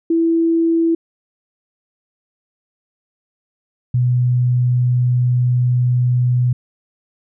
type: tone pair in turn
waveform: sine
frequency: 330.8 / 123.91 Hz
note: E4 / B2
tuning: +6 / +6 cents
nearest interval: octave + perfect fourth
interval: 1700 cents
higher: first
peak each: -12 dBFS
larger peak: neither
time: 0.1-0.95 / 3.94-6.53 s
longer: second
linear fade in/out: 5 ms
effects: none